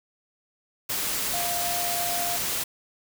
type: tone in noise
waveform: sine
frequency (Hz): 699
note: F5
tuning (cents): +1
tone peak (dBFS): -30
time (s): 1.33-2.37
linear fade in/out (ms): 10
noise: white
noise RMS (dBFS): -28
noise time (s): 0.89-2.64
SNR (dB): -5
effects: none